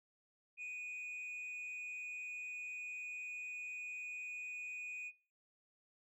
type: tone with frequency modulation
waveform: sine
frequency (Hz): 2474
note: D#7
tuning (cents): -10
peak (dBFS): -40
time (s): 0.57-5.12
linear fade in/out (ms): 50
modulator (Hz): 149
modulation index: 0.36
effects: noise-tail reverb RT60 0.4 s tail -25 dB re dry + tanh soft clip ceiling -42 dBFS